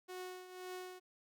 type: tone with tremolo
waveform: sawtooth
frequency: 366.9 Hz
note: F#4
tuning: 15 cents flat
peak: -39 dBFS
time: 0.08-1 s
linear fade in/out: 20 ms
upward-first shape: triangle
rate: 1.9 Hz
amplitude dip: 70%
effects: none